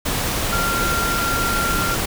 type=tone in noise; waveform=sine; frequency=1382 Hz; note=F6; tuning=19 cents flat; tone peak=-21 dBFS; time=0.52-1.95 s; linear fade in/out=10 ms; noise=pink; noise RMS=-22 dBFS; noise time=0.05-2.06 s; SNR=-2 dB; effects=none